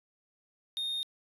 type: tone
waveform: triangle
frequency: 3684 Hz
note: A#7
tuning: 21 cents flat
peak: -30 dBFS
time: 0.77-1.03 s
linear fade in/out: 0 ms
effects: resampled to 32000 Hz + 10-bit